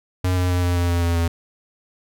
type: tone with pitch steps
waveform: square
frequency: 91.4 / 90.35 / 89.31 / 88.29 / 87.27 / 86.27 / 85.28 / 84.3 Hz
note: F#2 / F#2 / F2 / F2 / F2 / F2 / F2 / E2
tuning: -21 / -41 / +39 / +19 / -1 / -21 / -41 / +39 cents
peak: -18 dBFS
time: 0.24-1.28 s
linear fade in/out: 5 ms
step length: 130 ms
effects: none